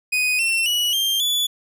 40% pulse tone with pitch steps, 2493 / 2703 / 2931 / 3177 / 3445 Hz, D#7 / E7 / F#7 / G7 / A7, +3 / +43 / -17 / +23 / -37 cents, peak -17 dBFS, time 0.12-1.47 s, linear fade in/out 10 ms, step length 270 ms, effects none

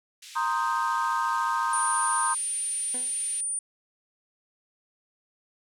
pink band-pass noise, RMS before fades -46 dBFS, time 0.22-3.41 s, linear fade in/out 5 ms, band 2400 to 10000 Hz, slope 24 dB/octave
sine chord, C minor seventh, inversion third, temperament equal, 932.3 / 1046.5 / 1244.5 / 1568 Hz, Bb5 / C6 / Eb6 / G6, 0 / 0 / 0 / 0 cents, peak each -28 / -29 / -29 / -33 dBFS, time 0.35-2.35 s, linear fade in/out 20 ms
sine tone, 9310 Hz, D9, 16 cents flat, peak -27 dBFS, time 1.73-3.59 s, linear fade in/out 2 ms
20% pulse tone with exponential decay, 250 Hz, B3, 21 cents sharp, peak -32 dBFS, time 2.94-3.19 s, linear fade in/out 5 ms, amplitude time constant 53 ms
effects none

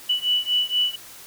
sine beating tone pair, 2960 / 2964.2 Hz, F#7 / F#7, 0 / +2 cents, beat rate 4.2 Hz, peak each -22 / -23 dBFS, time 0.09-0.96 s, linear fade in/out 10 ms, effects white hiss -43 dBFS RMS until 1.26 s

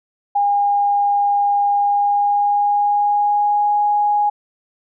sine tone with pitch glide, 812 to 828.1 Hz, G#5 to G#5, -39 to -5 cents, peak -13 dBFS, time 0.35-4.3 s, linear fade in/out 10 ms, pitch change +34 cents, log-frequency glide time 1.71-3.77 s, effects none

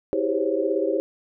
sine tone cluster, 323.8 / 387.2 / 404.3 / 517 / 553 Hz, E4 / G4 / G#4 / C5 / C#5, -31 / -21 / -46 / -21 / -4 cents, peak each -27 dBFS, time 0.13-1 s, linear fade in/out 0 ms, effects none

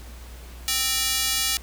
square tone with high-pass filter, 261.6 Hz, C4, in tune, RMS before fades -24 dBFS, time 0.68-1.57 s, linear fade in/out 0 ms, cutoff 3500 Hz, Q 0.78, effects added 60 Hz sine -39 dBFS peak until 1.62 s + pink hiss -47 dBFS RMS until 1.62 s

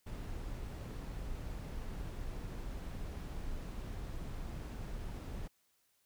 brown noise, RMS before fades -42 dBFS, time 0.06-5.48 s, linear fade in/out 10 ms, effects white hiss -75 dBFS RMS until 6.05 s

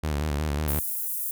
sawtooth tone with vibrato, 74.5 Hz, D2, 25 cents sharp, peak -21 dBFS, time 0.03-0.8 s, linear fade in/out 10 ms, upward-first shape square, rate 5.5 Hz, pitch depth 67 cents each way
pink high-pass noise, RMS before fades -30 dBFS, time 0.68-1.31 s, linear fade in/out 2 ms, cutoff 11000 Hz, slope 24 dB/octave
effects none

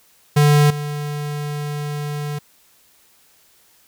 square tone with level steps, 147.2 Hz, D3, 4 cents sharp, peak -11 / -24 dBFS, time 0.36-2.39 s, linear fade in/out 10 ms, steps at 0.7 s, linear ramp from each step 5 ms, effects white hiss -55 dBFS RMS until 3.87 s

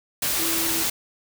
sine tone in noise, 329.6 Hz, E4, in tune, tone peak -30 dBFS, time 0.39-0.83 s, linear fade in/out 5 ms, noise white, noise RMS -24 dBFS, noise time 0.22-0.9 s, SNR -9 dB, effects none

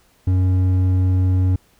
sine tone with hard clipping, 92.5 Hz, F#2, in tune, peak -15 dBFS, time 0.27-1.56 s, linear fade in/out 5 ms, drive 6 dB, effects pink hiss -57 dBFS RMS until 1.79 s

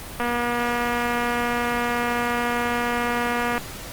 click train, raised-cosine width 0.5 ms, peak -10 dBFS, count 812, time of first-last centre 0.2-3.579 s, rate 240 Hz, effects pink hiss -36 dBFS RMS until 3.92 s + Opus 32 kbps

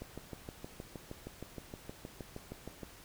click train, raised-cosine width 2 ms, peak -29 dBFS, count 19, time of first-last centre 0.02-2.833 s, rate 6.4 Hz, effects pink hiss -55 dBFS RMS until 3.04 s

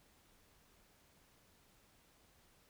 silence, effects pink hiss -69 dBFS RMS until 2.69 s

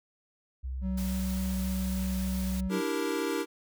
sine tone with pitch glide, 64.6 to 64.19 Hz, C2 to C2, -21 to -32 cents, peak -32 dBFS, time 0.63-2.69 s, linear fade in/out 20 ms, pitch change -11 cents, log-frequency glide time 1.31-2.48 s
triangle tone, 188.4 Hz, F#3, 32 cents sharp, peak -28 dBFS, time 0.81-2.82 s, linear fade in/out 50 ms
white noise, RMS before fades -43 dBFS, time 0.97-2.61 s, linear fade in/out 10 ms
square chord, E half-diminished seventh, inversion third, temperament equal, 293.7 / 329.6 / 392 / 466.2 Hz, D4 / E4 / G4 / Bb4, 0 / 0 / 0 / 0 cents, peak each -35 dBFS, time 2.69-3.46 s, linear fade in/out 50 ms
effects none

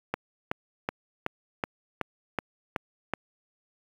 click train, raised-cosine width 0.5 ms, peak -12 dBFS, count 9, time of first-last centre 0.14-3.136 s, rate 2.67 Hz, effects high-pass 100 Hz 12 dB/octave + 8-bit

